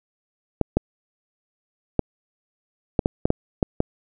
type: clicks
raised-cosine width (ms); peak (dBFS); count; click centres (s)
2; -4; 9; 0.613 / 0.77 / 1.993 / 2.992 / 3.059 / 3.255 / 3.304 / 3.628 / 3.804
effects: none